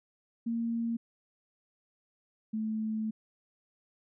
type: tone pair in turn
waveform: sine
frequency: 231.3 / 218.3 Hz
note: A#3 / A3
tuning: -13 / -13 cents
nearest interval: minor second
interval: 100 cents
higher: first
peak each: -29 / -30 dBFS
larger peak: first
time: 0.46-0.97 / 2.53-3.11 s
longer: second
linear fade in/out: 10 ms
effects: none